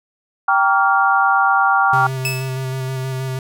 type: chord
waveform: sine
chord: G minor seventh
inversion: none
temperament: equal with one note detuned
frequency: 784 / 932.3 / 1145.8 / 1396.9 Hz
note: G5 / Bb5 / D6 / F6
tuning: 0 / 0 / -43 / 0 cents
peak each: -16 / -21 / -18 / -16 dBFS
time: 0.48-2.07 s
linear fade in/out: 5 ms
type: tone with vibrato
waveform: square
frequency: 131.3 Hz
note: C3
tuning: 6 cents sharp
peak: -22 dBFS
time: 1.93-3.39 s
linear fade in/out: 2 ms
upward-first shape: square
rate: 6.3 Hz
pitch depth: 15 cents each way
type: tone with exponential decay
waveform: sawtooth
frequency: 2608 Hz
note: E7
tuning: 19 cents flat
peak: -14 dBFS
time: 2.25-2.69 s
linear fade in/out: 1 ms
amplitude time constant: 94 ms
effects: none